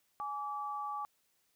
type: tone pair together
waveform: sine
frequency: 834 / 1155.6 Hz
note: G#5 / D6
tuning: +7 / -28 cents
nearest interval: tritone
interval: 565 cents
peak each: -40 / -38 dBFS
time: 0.2-1.05 s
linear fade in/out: 0 ms
effects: white hiss -75 dBFS RMS until 1.55 s